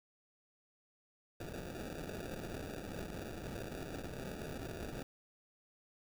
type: noise with sample-and-hold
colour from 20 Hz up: white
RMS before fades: -44 dBFS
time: 1.4-5.03 s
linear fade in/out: 5 ms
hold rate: 1050 Hz
effects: none